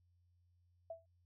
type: tone with exponential decay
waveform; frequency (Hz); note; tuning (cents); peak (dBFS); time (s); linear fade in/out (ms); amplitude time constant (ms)
sine; 659.3; E5; 0; -40; 0.9-1.06; 5; 34
effects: added 88 Hz sine -70 dBFS peak until 1.25 s